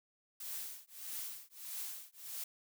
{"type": "noise with tremolo", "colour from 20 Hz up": "blue", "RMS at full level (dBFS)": -41, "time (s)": [0.4, 2.44], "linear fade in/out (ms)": 5, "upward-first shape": "triangle", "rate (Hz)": 1.6, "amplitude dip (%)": 100, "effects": []}